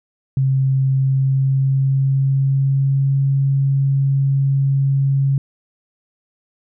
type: tone with pitch glide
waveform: sine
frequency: 133.8 to 137.16 Hz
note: C3 to C#3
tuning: +39 to -18 cents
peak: -13 dBFS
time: 0.37-5.38 s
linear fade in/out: 2 ms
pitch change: +43 cents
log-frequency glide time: 0.89-3.21 s
effects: none